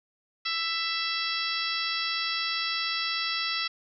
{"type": "harmonic tone", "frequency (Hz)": 663, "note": "E5", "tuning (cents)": 10, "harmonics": [2, 3, 4, 5, 6, 7, 8], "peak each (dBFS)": [-35, -35, -35, -35, -35, -35, -35], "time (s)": [0.45, 3.68], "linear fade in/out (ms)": 10, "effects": []}